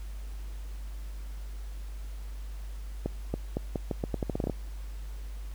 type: accelerating click train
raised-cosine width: 2 ms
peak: -16 dBFS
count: 14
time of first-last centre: 3.06-4.498 s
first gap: 280 ms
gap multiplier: 0.82
effects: added 50 Hz sine -36 dBFS peak until 5.54 s + pink hiss -55 dBFS RMS until 5.54 s